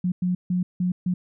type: tone bursts at uneven times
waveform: sine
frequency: 180.3 Hz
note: F#3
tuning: 45 cents flat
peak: -20 dBFS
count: 5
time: 0.04-0.12 / 0.22-0.35 / 0.5-0.63 / 0.8-0.92 / 1.06-1.14 s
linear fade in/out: 5 ms
effects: none